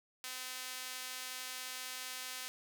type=tone with high-pass filter; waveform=sawtooth; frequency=255.6 Hz; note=C4; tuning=40 cents flat; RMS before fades=-44 dBFS; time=0.24-2.48 s; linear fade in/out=0 ms; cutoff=2200 Hz; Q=0.52; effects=none